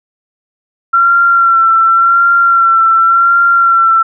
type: tone with vibrato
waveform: sine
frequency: 1362 Hz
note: F6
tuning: 44 cents flat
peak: -5 dBFS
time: 0.93-4.03 s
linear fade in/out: 10 ms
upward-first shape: sine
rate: 0.9 Hz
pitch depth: 28 cents each way
effects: none